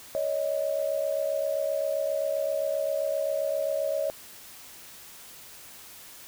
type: tone pair together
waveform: sine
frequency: 562 / 629.6 Hz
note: C#5 / D#5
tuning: +24 / +20 cents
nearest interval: major second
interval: 196 cents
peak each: -28 dBFS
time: 0.15-4.1 s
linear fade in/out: 0 ms
effects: white hiss -47 dBFS RMS until 6.27 s